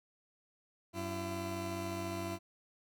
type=tone pair together; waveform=20% pulse; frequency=94.2 / 337.2 Hz; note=F#2 / E4; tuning=+32 / +39 cents; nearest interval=octave + minor seventh; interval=2207 cents; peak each=-36 / -34 dBFS; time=0.93-2.39 s; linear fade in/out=50 ms; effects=none